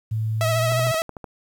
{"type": "tone with pitch glide", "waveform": "sine", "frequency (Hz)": [110, 122.76], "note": ["A2", "B2"], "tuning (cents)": [0, -10], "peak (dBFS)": -21, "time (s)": [0.11, 0.92], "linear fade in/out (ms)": 10, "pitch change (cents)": 190, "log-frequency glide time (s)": [0.37, 0.81]}
{"type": "tone with vibrato", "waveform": "sawtooth", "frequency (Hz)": 647, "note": "E5", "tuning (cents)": -32, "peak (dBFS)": -17, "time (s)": [0.41, 1.02], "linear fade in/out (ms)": 0, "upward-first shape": "triangle", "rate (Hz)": 14, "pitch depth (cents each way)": 49}
{"type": "click train", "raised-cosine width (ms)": 1, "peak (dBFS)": -21, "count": 8, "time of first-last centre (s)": [0.72, 1.242], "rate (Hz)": 13.4}
{"effects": ["9-bit"]}